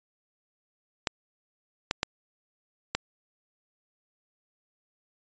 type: clicks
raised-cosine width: 0.2 ms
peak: -8 dBFS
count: 4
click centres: 1.072 / 1.911 / 2.031 / 2.95 s
effects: resampled to 16000 Hz